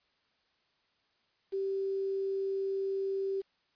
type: tone with quantisation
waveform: sine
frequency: 389 Hz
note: G4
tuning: 13 cents flat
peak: -30 dBFS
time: 1.52-3.42 s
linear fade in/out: 20 ms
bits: 9
effects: white hiss -73 dBFS RMS until 3.75 s + resampled to 11025 Hz